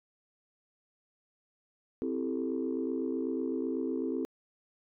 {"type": "chord", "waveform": "sine", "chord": "A minor seventh", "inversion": "first", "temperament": "equal", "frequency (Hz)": [261.6, 329.6, 392, 440], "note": ["C4", "E4", "G4", "A4"], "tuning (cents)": [0, 0, 0, 0], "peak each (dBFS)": [-33, -35, -37, -37], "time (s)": [2.02, 4.25], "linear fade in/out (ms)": 0, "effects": ["tanh soft clip ceiling -22 dBFS"]}